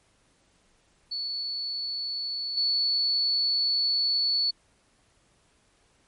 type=tone with level steps; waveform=sine; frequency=4435 Hz; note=C#8; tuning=in tune; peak=-29 / -22 dBFS; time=1.11-4.51 s; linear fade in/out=10 ms; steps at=2.57 s; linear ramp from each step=5 ms; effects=pink hiss -65 dBFS RMS until 6.07 s + MP3 48 kbps